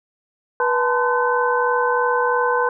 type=tone cluster; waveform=sine; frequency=487.6 / 872 / 915 / 1026 / 1516 Hz; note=B4 / A5 / A#5 / C6 / F#6; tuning=-22 / -16 / -32 / -34 / +42 cents; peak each=-20 / -24 / -28 / -21 / -23 dBFS; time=0.6-2.69 s; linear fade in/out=2 ms; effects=none